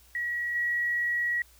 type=tone with level steps; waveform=sine; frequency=1917 Hz; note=A#6; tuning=48 cents sharp; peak=-28 / -25 dBFS; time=0.15-1.42 s; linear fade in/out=2 ms; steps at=0.55 s; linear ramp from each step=5 ms; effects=added 60 Hz sine -58 dBFS peak until 1.59 s + white hiss -59 dBFS RMS until 1.59 s